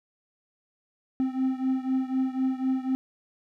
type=beating tone pair; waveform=triangle; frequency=260.2 / 264.2 Hz; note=C4 / C4; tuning=-9 / +17 cents; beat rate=4 Hz; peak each=-24 / -27 dBFS; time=1.2-2.95 s; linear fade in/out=0 ms; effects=none